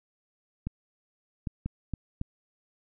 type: clicks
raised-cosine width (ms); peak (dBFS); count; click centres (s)
5; -19; 5; 0.67 / 1.472 / 1.66 / 1.937 / 2.214
effects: none